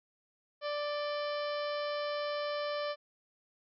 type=harmonic tone with a mistuned harmonic; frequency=587.3 Hz; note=D5; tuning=in tune; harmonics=1 / 2 / 3 / 4 / 5 / 6 / 7 / 8 / 9; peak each=-34 / -40 / -45 / -48 / -48 / -53 / -50 / -51 / -51 dBFS; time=0.61-2.96 s; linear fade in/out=50 ms; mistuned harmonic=5; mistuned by=+55 cents; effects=none